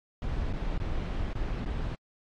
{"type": "noise with dropouts", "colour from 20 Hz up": "brown", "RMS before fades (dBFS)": -31, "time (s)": [0.22, 1.95], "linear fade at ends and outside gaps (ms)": 1, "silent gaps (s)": [[0.528, 0.535], [0.777, 0.8], [1.332, 1.353], [1.646, 1.659]], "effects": ["low-pass 4000 Hz 12 dB/octave", "AAC 48 kbps"]}